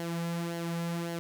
sawtooth tone with flanger, 169.2 Hz, E3, 45 cents sharp, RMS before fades -34 dBFS, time 0-1.19 s, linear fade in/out 0 ms, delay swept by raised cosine 0.8 to 3.3 ms, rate 1.8 Hz, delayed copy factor -0.55, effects none

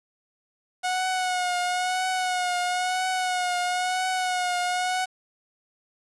sawtooth tone with vibrato, 730 Hz, F#5, 24 cents flat, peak -20 dBFS, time 0.83-5.06 s, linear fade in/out 20 ms, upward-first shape triangle, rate 1 Hz, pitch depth 42 cents each way, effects resampled to 24000 Hz + 8-bit

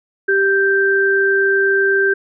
sine tone pair together, 392 / 1568 Hz, G4 / G6, 0 / 0 cents, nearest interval 2 octaves, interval 2400 cents, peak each -15 / -14 dBFS, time 0.28-2.14 s, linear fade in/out 10 ms, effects none

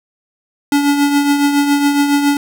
square tone with tremolo, 285.9 Hz, D4, 46 cents flat, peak -9 dBFS, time 0.72-2.37 s, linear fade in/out 2 ms, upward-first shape triangle, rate 7.2 Hz, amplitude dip 55%, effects none

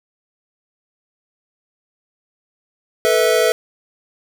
square chord, A suspended second, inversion none, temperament equal with one note detuned, 440 / 493.9 / 649.8 Hz, A4 / B4 / E5, 0 / 0 / -25 cents, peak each -18 dBFS, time 3.05-3.52 s, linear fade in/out 0 ms, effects none

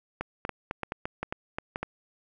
clicks, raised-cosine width 0.5 ms, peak -16 dBFS, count 12, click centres 0.21 / 0.451 / 0.493 / 0.711 / 0.833 / 0.921 / 1.055 / 1.23 / 1.325 / 1.585 / 1.759 / 1.83 s, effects none

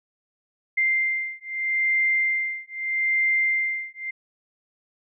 sine beating tone pair, 2093 / 2093.79 Hz, C7 / C7, 0 / +1 cents, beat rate 0.79 Hz, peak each -24 / -24 dBFS, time 0.77-4.11 s, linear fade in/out 10 ms, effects none

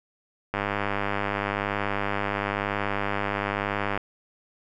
click train, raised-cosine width 0.5 ms, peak -11 dBFS, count 348, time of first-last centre 0.54-3.976 s, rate 101 Hz, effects none

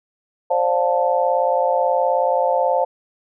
sine chord, D minor seventh, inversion third, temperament just, 528.6 / 587.3 / 704.8 / 881 Hz, C5 / D5 / F5 / A5, +18 / 0 / +16 / +2 cents, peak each -19 / -23 / -21 / -21 dBFS, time 0.5-2.85 s, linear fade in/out 10 ms, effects none

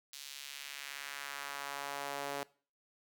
sawtooth tone with high-pass filter sweep, 141.2 Hz, C#3, 32 cents sharp, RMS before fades -43 dBFS, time 0.13-2.43 s, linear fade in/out 0 ms, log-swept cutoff 4100 to 500 Hz, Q 1.2, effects noise-tail reverb RT60 0.4 s tail -21 dB re dry

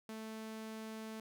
sawtooth tone, 220 Hz, A3, in tune, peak -40 dBFS, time 0.09-1.2 s, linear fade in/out 2 ms, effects none

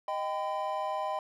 triangle chord, Eb augmented, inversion none, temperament equal with one note detuned, 622.3 / 784 / 1011.4 Hz, Eb5 / G5 / B5, 0 / 0 / +41 cents, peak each -33 dBFS, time 0.08-1.19 s, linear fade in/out 2 ms, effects none

